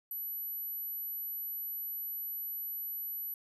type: tone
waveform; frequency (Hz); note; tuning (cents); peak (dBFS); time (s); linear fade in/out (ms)
sine; 11840; F#9; 0; -36; 0.11-3.34; 2
effects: none